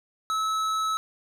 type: tone with tanh clipping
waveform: triangle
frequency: 1298 Hz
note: E6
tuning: 27 cents flat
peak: -26 dBFS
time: 0.3-0.97 s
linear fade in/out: 0 ms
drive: 18 dB
effects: none